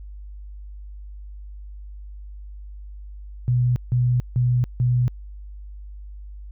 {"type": "tone bursts", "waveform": "sine", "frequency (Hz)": 123.47, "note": "B2", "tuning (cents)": 0, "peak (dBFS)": -16, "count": 4, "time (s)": [3.48, 5.08], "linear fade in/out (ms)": 0, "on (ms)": 280, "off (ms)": 160, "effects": ["added 50 Hz sine -35 dBFS peak until 6.51 s"]}